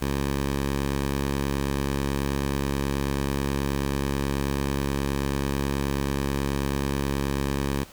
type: tone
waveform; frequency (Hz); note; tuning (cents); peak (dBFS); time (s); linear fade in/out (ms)
10% pulse; 69.3; C#2; 0; -16; 0.01-7.84; 10
effects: pink hiss -48 dBFS RMS until 7.92 s